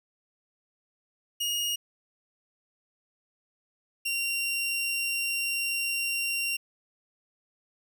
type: tone pair in turn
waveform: sawtooth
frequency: 2865 / 2761 Hz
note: F7 / F7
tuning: +44 / -20 cents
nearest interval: minor second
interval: 64 cents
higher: first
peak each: -24 dBFS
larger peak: neither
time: 1.4-1.76 / 4.05-6.57 s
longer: second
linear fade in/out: 10 ms
effects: none